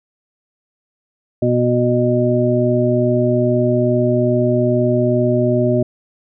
harmonic tone, 122.4 Hz, B2, 15 cents flat, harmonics 1 / 2 / 3 / 5, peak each -18 / -18 / -18 / -18 dBFS, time 1.42-5.83 s, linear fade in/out 5 ms, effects none

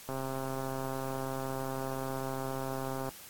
click train, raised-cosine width 1 ms, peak -23 dBFS, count 400, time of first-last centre 0.09-3.09 s, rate 133 Hz, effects white hiss -50 dBFS RMS until 3.29 s + AAC 64 kbps

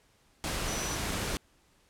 sine tone in noise, 5920 Hz, F#8, in tune, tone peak -38 dBFS, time 0.68-0.95 s, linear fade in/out 0 ms, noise pink, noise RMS -33 dBFS, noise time 0.44-1.37 s, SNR -8 dB, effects pink hiss -66 dBFS RMS until 1.89 s + low-pass 11000 Hz 12 dB/octave

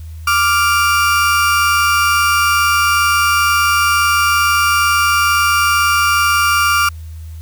35% pulse tone pair together, 1174.7 / 1396.9 Hz, D6 / F6, 0 / 0 cents, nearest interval minor third, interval 300 cents, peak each -12 dBFS, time 0.27-6.89 s, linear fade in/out 5 ms, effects added 80 Hz sine -27 dBFS peak until 7.41 s + white hiss -49 dBFS RMS until 7.41 s

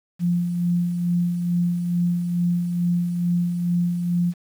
sine tone with tremolo, 174.61 Hz, F3, in tune, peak -17 dBFS, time 0.19-4.34 s, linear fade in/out 50 ms, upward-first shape sine, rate 2.3 Hz, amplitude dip 45%, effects 8-bit

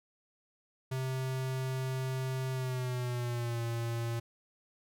square tone with pitch glide, 130.81 to 116.54 Hz, C3 to A#2, 0 to 0 cents, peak -33 dBFS, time 0.91-4.2 s, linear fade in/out 10 ms, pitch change -200 cents, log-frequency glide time 2.52-3.62 s, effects none

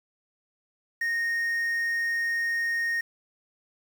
triangle tone with quantisation, 1854 Hz, A#6, 10 cents flat, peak -23 dBFS, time 1.01-3.01 s, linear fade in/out 5 ms, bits 8, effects none

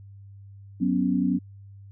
sine chord, F# suspended fourth, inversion none, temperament just, 185 / 246.7 / 277.5 Hz, F#3 / B3 / C#4, 0 / -2 / +2 cents, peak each -25 dBFS, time 0.8-1.39 s, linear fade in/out 20 ms, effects added 99 Hz sine -43 dBFS peak until 1.91 s

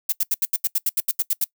violet noise bursts, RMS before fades -20 dBFS, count 13, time 0.09-1.443 s, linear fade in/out 5 ms, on 33 ms, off 77 ms, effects noise-tail reverb RT60 0.1 s tail -22 dB re dry

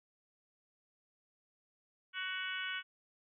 harmonic tone with a mistuned harmonic, 373.4 Hz, F#4, 16 cents sharp, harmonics 3 / 4 / 5 / 6 / 7 / 8 / 9, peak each -49 / -40 / -48 / -44 / -50 / -43 / -51 dBFS, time 2.13-2.83 s, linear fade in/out 50 ms, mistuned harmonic 8, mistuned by -19 cents, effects none

